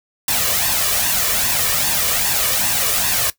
white noise with flanger, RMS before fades -18 dBFS, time 0.28-3.3 s, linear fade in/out 2 ms, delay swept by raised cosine 1.1 to 1.75 ms, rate 2.5 Hz, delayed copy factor +0.6, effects noise-tail reverb RT60 0.1 s tail -17 dB re dry

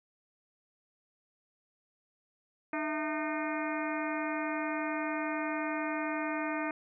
harmonic tone with a mistuned harmonic, 305.2 Hz, D#4, 33 cents flat, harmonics 1 / 2 / 3 / 4 / 5 / 6 / 7 / 8, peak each -35 / -38 / -40 / -41 / -42 / -43 / -43 / -44 dBFS, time 2.73-6.71 s, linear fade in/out 2 ms, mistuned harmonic 2, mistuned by +120 cents, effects none

